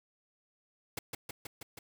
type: noise with echo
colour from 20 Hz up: pink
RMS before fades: -37 dBFS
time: 0.97-0.99 s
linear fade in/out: 5 ms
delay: 160 ms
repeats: 5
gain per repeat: -2 dB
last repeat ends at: 1.79 s
effects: none